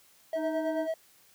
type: tone with tremolo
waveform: triangle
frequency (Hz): 646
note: E5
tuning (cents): -35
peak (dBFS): -25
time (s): 0.33-0.94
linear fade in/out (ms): 2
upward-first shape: sine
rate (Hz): 9.2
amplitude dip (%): 65
type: harmonic tone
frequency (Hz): 311.1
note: D#4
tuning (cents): 0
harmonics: 1 / 3 / 5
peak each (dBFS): -32 / -42 / -46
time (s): 0.35-0.88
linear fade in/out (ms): 50
effects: white hiss -61 dBFS RMS until 1.34 s + high-pass 60 Hz 12 dB/octave